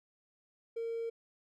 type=tone with hard clipping; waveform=triangle; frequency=459.7 Hz; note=A#4; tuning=24 cents flat; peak=-35 dBFS; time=0.76-1.1 s; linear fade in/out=10 ms; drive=4 dB; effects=none